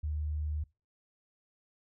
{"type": "tone", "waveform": "sine", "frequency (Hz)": 75.7, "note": "D#2", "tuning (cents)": -47, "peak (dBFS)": -31, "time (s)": [0.03, 0.64], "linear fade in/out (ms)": 10, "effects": ["noise-tail reverb RT60 0.3 s tail -24 dB re dry"]}